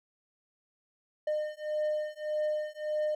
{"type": "beating tone pair", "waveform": "triangle", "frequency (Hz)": [607, 608.7], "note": ["D#5", "D#5"], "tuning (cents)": [-43, -38], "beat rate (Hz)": 1.7, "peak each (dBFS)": [-31, -31], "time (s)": [1.27, 3.15], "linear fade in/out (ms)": 5, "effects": []}